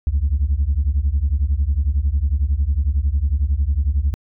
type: beating tone pair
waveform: sine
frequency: 65.3 / 76.3 Hz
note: C2 / D#2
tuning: -3 / -33 cents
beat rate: 11 Hz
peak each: -17 dBFS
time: 0.07-4.14 s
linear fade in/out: 0 ms
effects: tanh soft clip ceiling -11 dBFS